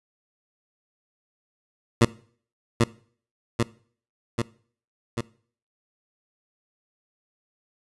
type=tone with echo; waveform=15% pulse; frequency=116.54 Hz; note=A#2; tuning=in tune; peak=-7 dBFS; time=2.01-2.05 s; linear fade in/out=5 ms; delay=790 ms; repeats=4; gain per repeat=-3 dB; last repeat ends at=5.21 s; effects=noise-tail reverb RT60 0.5 s tail -21 dB re dry + resampled to 24000 Hz